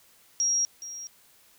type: tone with echo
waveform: sine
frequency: 5640 Hz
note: F8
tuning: 16 cents sharp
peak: -22 dBFS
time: 0.4-0.65 s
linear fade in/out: 0 ms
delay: 420 ms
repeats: 1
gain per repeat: -14 dB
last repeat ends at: 1.07 s
effects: white hiss -59 dBFS RMS until 1.58 s